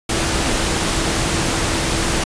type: tone in noise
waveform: sine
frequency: 330 Hz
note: E4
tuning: 2 cents sharp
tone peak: -28 dBFS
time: 0.09-2.24 s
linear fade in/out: 5 ms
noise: pink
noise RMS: -19 dBFS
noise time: 0.09-2.24 s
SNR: -12 dB
effects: resampled to 22050 Hz